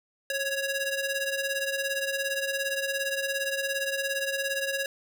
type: ring-modulated tone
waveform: sawtooth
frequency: 1108.7 Hz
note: C#6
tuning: in tune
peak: -21 dBFS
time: 0.3-4.86 s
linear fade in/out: 2 ms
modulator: 563 Hz
effects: none